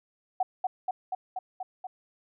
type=tone with echo; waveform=sine; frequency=748 Hz; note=F#5; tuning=19 cents sharp; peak=-22 dBFS; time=0.4-0.43 s; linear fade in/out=5 ms; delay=240 ms; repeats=6; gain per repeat=-2 dB; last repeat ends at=1.87 s; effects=none